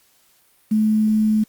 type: tone with quantisation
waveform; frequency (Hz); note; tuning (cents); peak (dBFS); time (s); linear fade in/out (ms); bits
sine; 215.8; A3; -33; -14; 0.71-1.44; 10; 7
effects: white hiss -58 dBFS RMS until 1.48 s + Opus 48 kbps